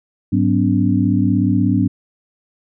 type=tone cluster; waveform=sine; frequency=104.7 / 189.1 / 250.1 / 286.4 Hz; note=G#2 / F#3 / B3 / D4; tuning=+15 / +38 / +22 / -43 cents; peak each=-18 dBFS; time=0.32-1.88 s; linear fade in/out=10 ms; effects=none